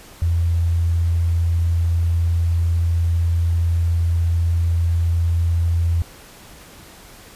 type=tone; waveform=sine; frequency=84.4 Hz; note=E2; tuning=41 cents sharp; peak=-15 dBFS; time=0.22-6.02 s; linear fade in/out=0 ms; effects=pink hiss -43 dBFS RMS until 7.35 s + resampled to 32000 Hz